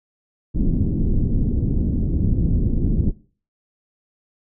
pink low-pass noise, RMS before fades -19 dBFS, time 0.54-3.12 s, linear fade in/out 20 ms, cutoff 290 Hz, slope 24 dB/octave, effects noise-tail reverb RT60 0.4 s tail -18 dB re dry

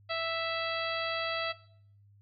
harmonic tone, 659.3 Hz, E5, in tune, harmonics 1 / 2 / 3 / 4 / 5 / 6 / 7, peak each -34 / -37 / -39 / -40 / -41 / -42 / -42 dBFS, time 0.09-1.53 s, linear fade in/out 20 ms, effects noise-tail reverb RT60 0.6 s tail -19 dB re dry + added 101 Hz sine -57 dBFS peak until 2.21 s

